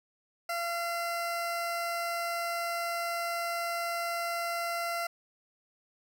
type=tone; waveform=20% pulse; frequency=684 Hz; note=F5; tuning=36 cents flat; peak=-26 dBFS; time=0.49-5.07 s; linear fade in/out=5 ms; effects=none